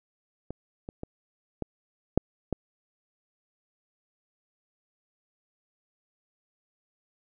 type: clicks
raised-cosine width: 2 ms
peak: -22 / -24 / -22 / -17 / -6 / -14 dBFS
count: 6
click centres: 0.506 / 0.889 / 1.034 / 1.623 / 2.176 / 2.527 s
effects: none